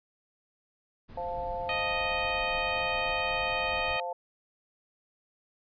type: noise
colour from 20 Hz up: brown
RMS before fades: -44 dBFS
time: 1.08-3.98 s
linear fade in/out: 20 ms
type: chord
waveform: sine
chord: F major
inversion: second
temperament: equal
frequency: 523.3 / 698.5 / 880 Hz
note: C5 / F5 / A5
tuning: 0 / 0 / 0 cents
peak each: -36 dBFS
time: 1.17-4.13 s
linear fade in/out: 5 ms
type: harmonic tone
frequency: 622.3 Hz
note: D#5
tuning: in tune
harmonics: 1 / 2 / 3 / 4 / 5 / 6 / 7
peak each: -38 / -37 / -37 / -32 / -38 / -45 / -45 dBFS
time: 1.69-4 s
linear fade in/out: 2 ms
effects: resampled to 11025 Hz